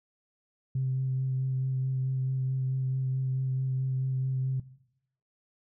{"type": "tone with vibrato", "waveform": "sine", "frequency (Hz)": 131.1, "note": "C3", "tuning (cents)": 4, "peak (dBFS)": -25, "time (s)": [0.75, 4.6], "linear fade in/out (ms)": 5, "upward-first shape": "sine", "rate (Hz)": 4.6, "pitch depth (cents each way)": 13, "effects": ["noise-tail reverb RT60 0.8 s tail -19 dB re dry", "tanh soft clip ceiling -21 dBFS"]}